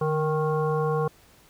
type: harmonic tone with a mistuned harmonic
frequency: 155.56 Hz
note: D#3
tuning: in tune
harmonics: 1 / 3 / 5 / 7 / 9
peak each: -26 / -25 / -33 / -31 / -40 dBFS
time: 0.01-1.08 s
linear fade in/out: 5 ms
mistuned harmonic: 1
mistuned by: -45 cents
effects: pink hiss -56 dBFS RMS until 1.49 s